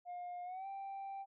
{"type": "tone with pitch glide", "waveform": "sine", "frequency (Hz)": [711, 784.4], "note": ["F5", "G5"], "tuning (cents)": [31, 1], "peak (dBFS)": -40, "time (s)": [0.05, 1.26], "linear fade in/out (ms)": 50, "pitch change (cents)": 170, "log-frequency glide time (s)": [0.44, 0.67], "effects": ["tanh soft clip ceiling -41 dBFS"]}